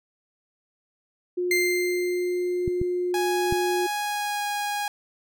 sine tone, 358 Hz, F4, 43 cents sharp, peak -23 dBFS, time 1.37-3.87 s, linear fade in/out 10 ms
40% pulse tone with exponential decay, 2093 Hz, C7, in tune, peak -19 dBFS, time 1.51-3.12 s, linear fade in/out 2 ms, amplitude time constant 350 ms
clicks, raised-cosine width 5 ms, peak -16 dBFS, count 3, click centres 2.678 / 2.815 / 3.525 s
sawtooth tone with pitch glide, 830.6 to 823 Hz, G#5 to G#5, 0 to -16 cents, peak -22 dBFS, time 3.14-4.88 s, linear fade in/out 2 ms, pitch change -16 cents, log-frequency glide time 3.93-4.45 s
effects none

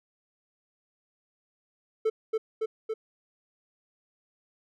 triangle tone with echo, 440.7 Hz, A4, 3 cents sharp, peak -20 dBFS, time 2.05-2.1 s, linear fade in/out 10 ms, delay 280 ms, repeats 3, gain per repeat -2 dB, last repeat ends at 2.94 s, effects none

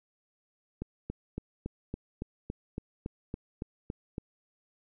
click train, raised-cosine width 3 ms, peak -22 dBFS, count 13, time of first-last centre 0.82-4.181 s, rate 3.57 Hz, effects none

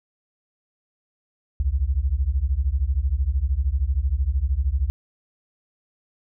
sine beating tone pair, 61 / 74 Hz, B1 / D2, -21 / +14 cents, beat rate 13 Hz, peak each -22 dBFS, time 1.6-4.9 s, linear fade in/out 0 ms, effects none

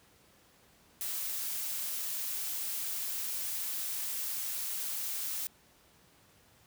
blue noise, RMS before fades -36 dBFS, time 1.01-5.47 s, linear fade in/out 0 ms, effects pink hiss -63 dBFS RMS until 6.66 s + high-pass 60 Hz 12 dB/octave

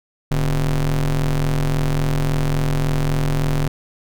square ring-modulated tone, 62.7 Hz, B1, 27 cents sharp, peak -14 dBFS, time 0.31-3.68 s, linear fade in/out 5 ms, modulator 84.5 Hz, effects none

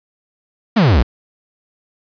45% pulse exponential sweep, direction down, 246.9 to 52.2 Hz, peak -9 dBFS, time 0.76-1.03 s, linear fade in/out 10 ms, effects resampled to 11025 Hz + 7-bit

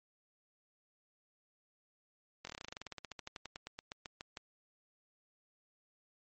slowing click train, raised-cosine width 0.2 ms, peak -26 dBFS, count 28, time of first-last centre 2.45-4.372 s, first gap 22 ms, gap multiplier 1.08, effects MP3 32 kbps

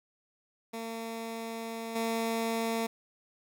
15% pulse tone with level steps, 227.2 Hz, A#3, 44 cents flat, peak -30 / -23 dBFS, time 0.73-2.87 s, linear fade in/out 10 ms, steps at 1.95 s, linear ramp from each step 10 ms, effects none

